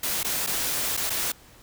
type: noise with dropouts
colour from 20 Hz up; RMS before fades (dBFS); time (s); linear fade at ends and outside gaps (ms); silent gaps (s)
white; -27; 0.03-1.32; 5; 0.232-0.245 / 0.465-0.471 / 0.968-0.973 / 1.097-1.102
effects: pink hiss -52 dBFS RMS until 1.62 s